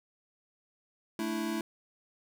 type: chord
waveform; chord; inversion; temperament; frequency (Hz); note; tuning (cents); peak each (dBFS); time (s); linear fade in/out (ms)
square; A suspended fourth; none; equal; 220 / 293.7 / 329.6; A3 / D4 / E4; 0 / 0 / 0; -36 / -40 / -35; 1.19-1.61; 2
effects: none